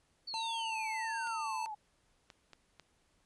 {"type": "exponential sweep", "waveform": "sine", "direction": "down", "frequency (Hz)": [4554, 821], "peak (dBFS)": -39, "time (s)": [0.27, 1.75], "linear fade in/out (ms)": 10}
{"type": "tone with vibrato", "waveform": "square", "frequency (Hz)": 895, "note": "A5", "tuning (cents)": 29, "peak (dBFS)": -37, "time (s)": [0.34, 1.66], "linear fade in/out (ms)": 0, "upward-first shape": "sine", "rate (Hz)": 1.4, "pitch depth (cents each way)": 32}
{"type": "clicks", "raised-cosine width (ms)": 0.2, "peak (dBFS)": -34, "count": 4, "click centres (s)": [1.273, 2.302, 2.533, 2.797]}
{"effects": ["pink hiss -73 dBFS RMS until 3.25 s", "resampled to 24000 Hz"]}